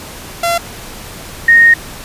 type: tone pair in turn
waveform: sawtooth / sine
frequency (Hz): 683 / 1855.3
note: F5 / A#6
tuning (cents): -39 / -9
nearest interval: octave + perfect fourth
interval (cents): 1730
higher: second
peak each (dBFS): -8 / -3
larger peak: second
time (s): 0.43-0.58 / 1.48-1.74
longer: second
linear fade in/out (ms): 5
effects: pink hiss -30 dBFS RMS until 2.04 s + resampled to 32000 Hz